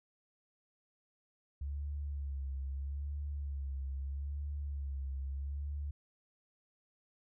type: tone with vibrato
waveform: sine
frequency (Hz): 69.9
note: C#2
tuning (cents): +15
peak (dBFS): -36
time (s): 1.61-5.91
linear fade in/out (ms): 5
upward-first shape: sine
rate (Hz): 0.78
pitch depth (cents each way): 61
effects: none